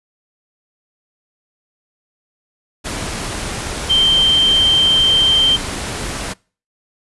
sine tone in noise, 3136 Hz, G7, in tune, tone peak -10 dBFS, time 3.89-5.57 s, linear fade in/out 20 ms, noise pink, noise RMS -24 dBFS, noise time 2.84-6.34 s, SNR +11 dB, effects noise-tail reverb RT60 0.4 s tail -26 dB re dry + resampled to 24000 Hz

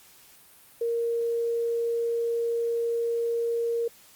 sine tone, 466.2 Hz, A#4, in tune, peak -24 dBFS, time 0.81-3.88 s, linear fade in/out 5 ms, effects white hiss -54 dBFS RMS until 4.15 s + Opus 48 kbps

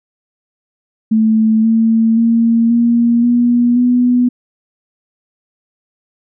sine tone with pitch steps, 220 / 225 / 230.1 / 235.4 / 240.7 / 246.2 Hz, A3 / A3 / A#3 / A#3 / B3 / B3, 0 / +39 / -22 / +17 / -44 / -5 cents, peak -8 dBFS, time 1.11-4.29 s, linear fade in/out 10 ms, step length 530 ms, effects none

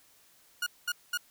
sawtooth tone bursts, 1438 Hz, F#6, 50 cents flat, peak -25 dBFS, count 3, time 0.62-1.175 s, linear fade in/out 5 ms, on 45 ms, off 210 ms, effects white hiss -62 dBFS RMS until 1.3 s

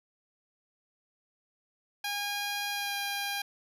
10% pulse tone with pitch glide, 815 to 805.6 Hz, G#5 to G5, -33 to +47 cents, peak -23 dBFS, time 2.04-3.42 s, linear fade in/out 5 ms, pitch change -20 cents, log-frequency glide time 2.7-2.95 s, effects none

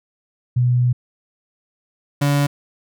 sine / 35% pulse tone pair in turn, 123.47 / 143.21 Hz, B2 / D3, 0 / -43 cents, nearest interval minor third, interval 257 cents, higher second, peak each -13 dBFS, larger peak neither, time 0.56-0.93 / 2.21-2.47 s, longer first, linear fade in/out 10 ms, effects none

